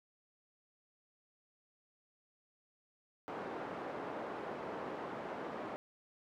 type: band-pass noise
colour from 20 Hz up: pink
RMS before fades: -43 dBFS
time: 3.28-5.76 s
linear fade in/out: 0 ms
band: 330 to 1100 Hz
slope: 12 dB/octave
effects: none